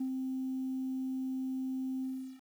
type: tone with ADSR envelope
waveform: sine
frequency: 261.6 Hz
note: C4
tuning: in tune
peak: -29 dBFS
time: 0-2.41 s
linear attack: 8 ms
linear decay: 84 ms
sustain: -3 dB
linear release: 380 ms
effects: tanh soft clip ceiling -29 dBFS + 10-bit